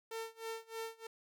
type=tone with tremolo; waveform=sawtooth; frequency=451 Hz; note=A4; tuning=43 cents sharp; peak=-35 dBFS; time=0.11-1.07 s; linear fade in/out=5 ms; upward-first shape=sine; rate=3.2 Hz; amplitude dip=95%; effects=none